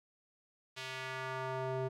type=tone with band-pass filter sweep; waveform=square; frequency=130.81 Hz; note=C3; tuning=in tune; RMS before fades=-39 dBFS; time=0.76-1.89 s; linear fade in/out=20 ms; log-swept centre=3400 to 460 Hz; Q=1.1; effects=none